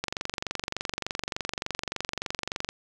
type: click train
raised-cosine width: 0.2 ms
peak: -12 dBFS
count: 63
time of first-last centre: 0.04-2.69 s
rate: 23.4 Hz
effects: none